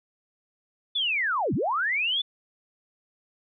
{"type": "linear two-way sweep", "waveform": "sine", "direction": "down then up", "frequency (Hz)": [3537, 98, 3537], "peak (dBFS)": -23, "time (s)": [0.95, 2.22], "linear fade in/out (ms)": 10, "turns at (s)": 1.54, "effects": []}